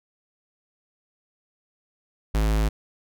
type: tone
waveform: square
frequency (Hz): 53.4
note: G#1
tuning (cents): +49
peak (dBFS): -20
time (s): 2.34-2.69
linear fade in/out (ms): 10
effects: none